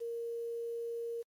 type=tone with quantisation; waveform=sine; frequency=466.2 Hz; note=A#4; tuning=in tune; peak=-36 dBFS; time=0-1.23 s; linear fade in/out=20 ms; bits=10; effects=AAC 64 kbps